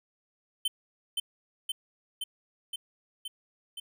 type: tone with echo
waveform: square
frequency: 3085 Hz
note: G7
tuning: 28 cents flat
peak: -26 dBFS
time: 0.65-0.68 s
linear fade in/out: 5 ms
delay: 520 ms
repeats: 6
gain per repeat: -2 dB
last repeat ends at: 3.8 s
effects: none